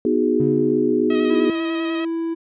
sine chord, G# minor seventh, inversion first, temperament equal with one note detuned, 246.9 / 311.1 / 367.9 / 415.3 Hz, B3 / D#4 / F#4 / G#4, 0 / 0 / -10 / 0 cents, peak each -21 dBFS, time 0.05-1.5 s, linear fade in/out 2 ms
triangle tone with exponential decay, 141.4 Hz, C#3, 35 cents sharp, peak -19 dBFS, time 0.4-1.65 s, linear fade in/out 2 ms, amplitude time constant 270 ms
10% pulse tone with vibrato, 635 Hz, D#5, 35 cents sharp, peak -19 dBFS, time 1.1-2.05 s, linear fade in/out 5 ms, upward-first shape square, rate 10 Hz, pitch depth 19 cents each way
triangle tone, 330.5 Hz, E4, 5 cents sharp, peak -19 dBFS, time 1.29-2.35 s, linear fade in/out 20 ms
effects resampled to 8000 Hz

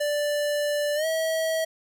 square tone with pitch glide, 587.3 to 644.2 Hz, D5 to E5, 0 to -40 cents, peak -24 dBFS, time 0-1.65 s, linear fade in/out 10 ms, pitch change +160 cents, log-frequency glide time 0.95-1.06 s, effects none

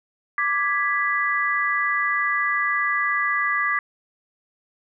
sine chord, G# diminished, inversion second, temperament equal, 1174.7 / 1661.2 / 1975.5 Hz, D6 / G#6 / B6, 0 / 0 / 0 cents, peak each -24 / -25 / -23 dBFS, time 0.38-3.79 s, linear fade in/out 2 ms, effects none

